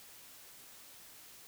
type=silence; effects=white hiss -55 dBFS RMS until 1.47 s